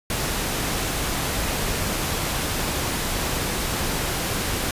pink noise, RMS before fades -25 dBFS, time 0.1-4.71 s, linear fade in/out 2 ms, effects resampled to 32000 Hz

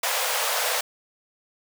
pink high-pass noise, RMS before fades -25 dBFS, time 0.03-0.81 s, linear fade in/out 5 ms, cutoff 470 Hz, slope 96 dB/octave, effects none

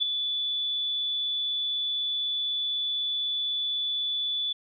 sine tone with ADSR envelope, 3464 Hz, A7, 28 cents flat, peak -19 dBFS, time 0-4.53 s, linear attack 26 ms, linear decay 5 ms, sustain -7 dB, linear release 8 ms, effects none

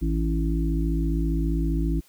harmonic tone with a mistuned harmonic, 55 Hz, A1, in tune, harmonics 1 / 3 / 5 / 6, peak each -23 / -28 / -30 / -31 dBFS, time 0.01-2.01 s, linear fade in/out 20 ms, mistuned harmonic 3, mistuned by -32 cents, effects white hiss -58 dBFS RMS until 2.08 s

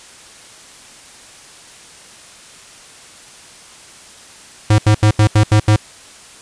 square tone bursts, 106.4 Hz, G#2, 42 cents sharp, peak -8 dBFS, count 7, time 4.7-5.762 s, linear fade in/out 5 ms, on 84 ms, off 79 ms, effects white hiss -40 dBFS RMS until 6.41 s + resampled to 22050 Hz

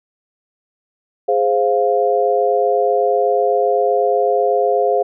sine chord, F minor, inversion first, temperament equal, 415.3 / 523.3 / 698.5 Hz, Ab4 / C5 / F5, 0 / 0 / 0 cents, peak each -17 dBFS, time 1.28-5.03 s, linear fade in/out 10 ms, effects none

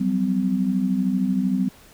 sine tone cluster, 179.3 / 192.3 / 254.9 Hz, F3 / G3 / C4, +46 / -33 / -45 cents, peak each -29 / -21 / -23 dBFS, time 0-1.69 s, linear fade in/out 10 ms, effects pink hiss -50 dBFS RMS until 1.93 s

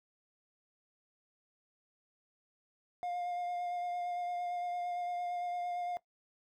triangle tone with vibrato, 708 Hz, F5, 23 cents sharp, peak -33 dBFS, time 3.03-5.97 s, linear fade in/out 0 ms, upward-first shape sine, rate 8.8 Hz, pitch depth 16 cents each way, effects noise-tail reverb RT60 0.1 s tail -17 dB re dry

